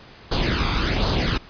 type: noise with flanger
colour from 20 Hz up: pink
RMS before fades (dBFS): -21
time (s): 0.31-1.38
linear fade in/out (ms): 10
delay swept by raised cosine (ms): 0.22 to 0.87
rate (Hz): 1.3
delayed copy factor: +0.6
effects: pink hiss -45 dBFS RMS until 1.49 s + resampled to 11025 Hz